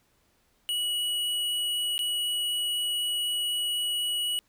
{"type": "tone with dropouts", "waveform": "square", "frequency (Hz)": 2926, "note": "F#7", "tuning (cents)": -20, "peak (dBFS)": -27, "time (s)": [0.69, 4.39], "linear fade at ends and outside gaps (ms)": 0, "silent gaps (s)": [1.98, 1.991], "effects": ["pink hiss -68 dBFS RMS until 4.48 s"]}